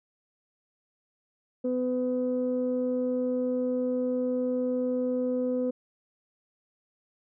sine tone pair together, 251.5 / 503 Hz, B3 / B4, +32 / +32 cents, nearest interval octave, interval 1200 cents, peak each -27 dBFS, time 1.64-5.71 s, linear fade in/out 10 ms, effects tanh soft clip ceiling -19 dBFS

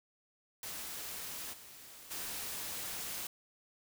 white noise with level steps, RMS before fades -43 / -53 / -41 dBFS, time 0.63-3.27 s, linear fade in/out 2 ms, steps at 1.52 / 2.1 s, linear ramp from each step 20 ms, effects none

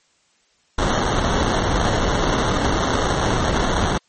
pink noise with sample-and-hold, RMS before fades -19 dBFS, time 0.78-3.98 s, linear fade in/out 5 ms, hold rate 2450 Hz, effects white hiss -61 dBFS RMS until 4.08 s + MP3 32 kbps

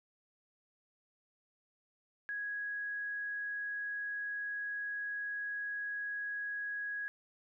sine tone, 1661.2 Hz, G#6, in tune, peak -36 dBFS, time 2.29-7.08 s, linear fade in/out 0 ms, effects none

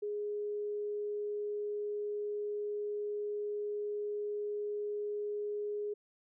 sine tone, 415.3 Hz, G#4, in tune, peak -34 dBFS, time 0.02-5.94 s, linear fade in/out 10 ms, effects none

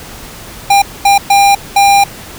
square tone bursts at uneven times, 800 Hz, G5, 35 cents sharp, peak -5 dBFS, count 4, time 0.7-0.82 / 1.05-1.18 / 1.3-1.55 / 1.76-2.04 s, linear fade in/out 5 ms, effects pink hiss -30 dBFS RMS until 2.38 s

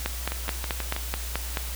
two click trains, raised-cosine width 0.3 ms, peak -14 / -10 dBFS, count 5 / 8, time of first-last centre 0.32-0.964 / 0.06-1.572 s, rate 6.21 / 4.63 Hz, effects added 60 Hz sine -32 dBFS peak until 1.75 s + white hiss -37 dBFS RMS until 1.75 s

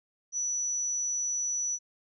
sine tone, 5920 Hz, F#8, in tune, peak -28 dBFS, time 0.32-1.79 s, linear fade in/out 50 ms, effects none

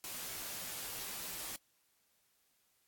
white noise with comb filter, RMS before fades -43 dBFS, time 0.04-1.56 s, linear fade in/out 0 ms, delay 14 ms, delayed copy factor -0.55, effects white hiss -75 dBFS RMS until 2.87 s + AAC 64 kbps

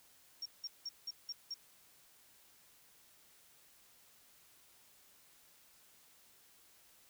sine tone bursts, 5550 Hz, F8, 12 cents flat, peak -39 dBFS, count 6, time 0.42-1.542 s, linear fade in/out 5 ms, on 37 ms, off 180 ms, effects white hiss -65 dBFS RMS until 7.09 s

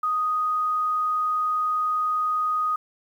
sine tone, 1245 Hz, D#6, 1 cent sharp, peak -21 dBFS, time 0.03-2.76 s, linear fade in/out 5 ms, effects 9-bit

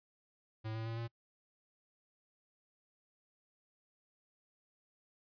square tone with pitch steps, 110 / 112.05 / 114.14 / 116.27 Hz, A2 / A2 / A#2 / A#2, 0 / +32 / -36 / -4 cents, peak -39 dBFS, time 0.64-1.08 s, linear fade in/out 20 ms, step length 110 ms, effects noise-tail reverb RT60 0.1 s tail -26 dB re dry + resampled to 11025 Hz

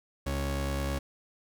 sawtooth tone pair together, 69.3 / 277.2 Hz, C#2 / C#4, 0 / 0 cents, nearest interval 2 octaves, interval 2400 cents, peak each -26 / -30 dBFS, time 0.26-0.99 s, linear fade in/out 10 ms, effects none

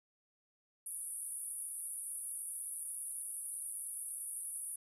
white band-pass noise, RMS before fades -43 dBFS, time 0.86-4.76 s, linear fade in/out 5 ms, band 9400 to 11000 Hz, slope 96 dB/octave, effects none

